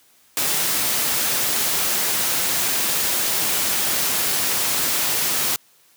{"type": "noise", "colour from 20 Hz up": "white", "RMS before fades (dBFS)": -21, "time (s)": [0.37, 5.56], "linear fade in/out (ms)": 0, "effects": ["white hiss -56 dBFS RMS until 5.96 s", "high-pass 100 Hz 12 dB/octave"]}